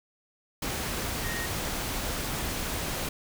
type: tone in noise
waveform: sine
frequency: 1864.7 Hz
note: A#6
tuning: in tune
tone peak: -35 dBFS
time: 1.24-1.46 s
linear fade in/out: 5 ms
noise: pink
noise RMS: -32 dBFS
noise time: 0.62-3.09 s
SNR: -6 dB
effects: none